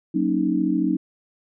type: chord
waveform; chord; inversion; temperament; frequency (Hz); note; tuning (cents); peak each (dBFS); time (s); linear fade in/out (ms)
sine; D# minor seventh; first; equal; 185 / 233.1 / 277.2 / 311.1; F#3 / A#3 / C#4 / D#4; 0 / 0 / 0 / 0; -25 / -27 / -24 / -22; 0.14-0.97; 10
effects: none